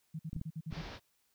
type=tone bursts; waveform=sine; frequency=159 Hz; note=D#3; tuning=38 cents sharp; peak=-37 dBFS; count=7; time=0.14-0.817 s; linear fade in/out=10 ms; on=53 ms; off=51 ms
type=clicks; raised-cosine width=5 ms; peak=-28 dBFS; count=4; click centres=0.331 / 0.364 / 0.414 / 0.727 s
type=low-pass noise; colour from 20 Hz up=pink; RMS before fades=-46 dBFS; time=0.7-1 s; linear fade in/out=50 ms; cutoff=5400 Hz; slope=48 dB/octave
effects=white hiss -75 dBFS RMS until 1.34 s